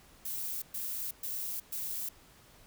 violet noise bursts, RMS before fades -37 dBFS, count 4, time 0.25-2.09 s, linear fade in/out 5 ms, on 370 ms, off 120 ms, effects pink hiss -59 dBFS RMS until 2.66 s

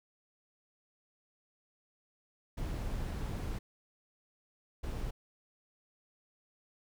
brown noise bursts at uneven times, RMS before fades -37 dBFS, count 2, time 2.57-3.59 / 4.83-5.11 s, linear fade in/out 10 ms, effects none

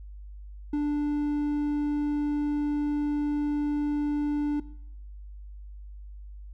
triangle tone, 293.7 Hz, D4, in tune, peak -22 dBFS, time 0.73-4.6 s, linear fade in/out 5 ms, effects noise-tail reverb RT60 0.7 s tail -19 dB re dry + added 50 Hz sine -40 dBFS peak until 6.53 s

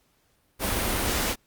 pink band-stop noise, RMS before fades -26 dBFS, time 0.59-1.36 s, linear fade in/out 50 ms, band 120 to 180 Hz, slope 96 dB/octave, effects pink hiss -67 dBFS RMS until 1.46 s + Opus 48 kbps

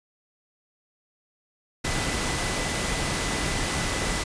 sine tone in noise, 2000 Hz, B6, 21 cents sharp, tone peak -36 dBFS, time 1.84-4.24 s, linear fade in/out 10 ms, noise pink, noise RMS -27 dBFS, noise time 1.84-4.24 s, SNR -12 dB, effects resampled to 22050 Hz

